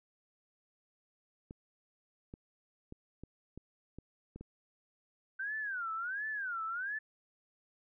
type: clicks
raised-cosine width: 3 ms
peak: -33 dBFS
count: 8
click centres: 1.509 / 2.339 / 2.924 / 3.236 / 3.576 / 3.986 / 4.36 / 4.41 s
type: tone with vibrato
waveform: sine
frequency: 1515 Hz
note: F#6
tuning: 40 cents sharp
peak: -35 dBFS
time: 5.39-6.99 s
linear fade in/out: 10 ms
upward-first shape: sine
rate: 1.4 Hz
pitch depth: 250 cents each way
effects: none